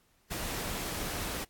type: noise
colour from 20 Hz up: pink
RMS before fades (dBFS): -36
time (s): 0.3-1.45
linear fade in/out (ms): 20
effects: pink hiss -69 dBFS RMS until 1.49 s + AAC 64 kbps